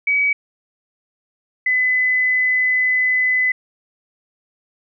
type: tone pair in turn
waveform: sine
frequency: 2273 / 2012 Hz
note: C#7 / B6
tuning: +43 / +32 cents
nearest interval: major second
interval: 211 cents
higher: first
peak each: -14 dBFS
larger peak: neither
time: 0.07-0.33 / 1.66-3.52 s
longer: second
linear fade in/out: 5 ms
effects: none

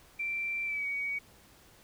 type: tone with pitch glide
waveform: sine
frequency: 2349 to 2253 Hz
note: D7 to C#7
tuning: 0 to +28 cents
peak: -31 dBFS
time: 0.19-1.19 s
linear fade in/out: 10 ms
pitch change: -72 cents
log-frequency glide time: 0.65-0.86 s
effects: pink hiss -59 dBFS RMS until 1.83 s

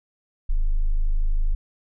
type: tone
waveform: sine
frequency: 26.22 Hz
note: G#0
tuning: 17 cents sharp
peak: -15 dBFS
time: 0.49-1.55 s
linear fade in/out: 10 ms
effects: tanh soft clip ceiling -15 dBFS

